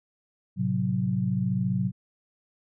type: chord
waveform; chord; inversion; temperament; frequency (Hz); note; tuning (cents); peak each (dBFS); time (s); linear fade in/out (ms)
sine; F# diminished; first; equal; 110 / 130.81 / 185; A2 / C3 / F#3; 0 / 0 / 0; -30 / -28 / -26; 0.56-1.92; 50
effects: none